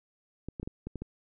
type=clicks; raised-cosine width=3 ms; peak=-24 dBFS; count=7; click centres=0.486 / 0.598 / 0.63 / 0.675 / 0.87 / 0.957 / 1.02 s; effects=none